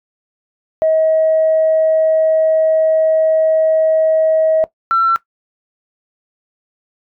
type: tone pair in turn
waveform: sine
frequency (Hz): 636 / 1347.6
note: D#5 / E6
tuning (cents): +38 / +38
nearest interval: octave + minor second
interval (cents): 1300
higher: second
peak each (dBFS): -9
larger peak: neither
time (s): 0.82-4.64 / 4.91-5.16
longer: first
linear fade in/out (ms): 0
effects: noise-tail reverb RT60 0.1 s tail -17 dB re dry + tanh soft clip ceiling -5 dBFS